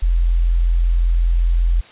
sine tone, 42.65 Hz, F1, 40 cents flat, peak -12 dBFS, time 0.02-1.81 s, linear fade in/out 10 ms, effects white hiss -43 dBFS RMS until 1.91 s + resampled to 8000 Hz

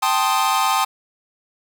45% pulse chord, A half-diminished seventh, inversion third, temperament equal with one note detuned, 784 / 880 / 1049.5 / 1244.5 Hz, G5 / A5 / C6 / Eb6, 0 / 0 / +5 / 0 cents, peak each -22 dBFS, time 0.02-0.85 s, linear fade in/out 10 ms, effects none

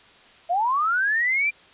sine linear sweep, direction up, 659.3 to 2398 Hz, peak -19 dBFS, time 0.49-1.51 s, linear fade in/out 20 ms, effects white hiss -51 dBFS RMS until 1.73 s + resampled to 8000 Hz

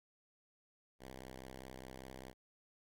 5% pulse tone with vibrato, 64.9 Hz, C2, 13 cents flat, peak -38 dBFS, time 0.99-2.34 s, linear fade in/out 50 ms, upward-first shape square, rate 18 Hz, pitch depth 78 cents each way, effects none

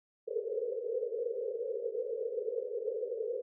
pink band-pass noise, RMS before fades -36 dBFS, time 0.27-3.42 s, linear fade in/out 10 ms, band 430 to 510 Hz, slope 96 dB/octave, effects none

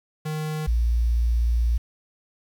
square / sine tone pair in turn, 154.6 / 58.25 Hz, D#3 / A#1, -11 / -1 cents, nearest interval octave + perfect fourth, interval 1690 cents, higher first, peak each -27 / -18 dBFS, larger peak second, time 0.25-0.67 / 0.67-1.78 s, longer second, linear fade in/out 10 ms, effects 8-bit

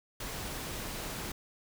pink noise, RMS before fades -39 dBFS, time 0.2-1.32 s, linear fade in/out 5 ms, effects none

